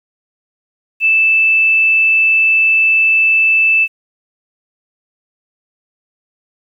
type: tone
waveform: sine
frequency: 2637 Hz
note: E7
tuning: in tune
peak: -8 dBFS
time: 1-3.88 s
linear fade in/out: 50 ms
effects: 8-bit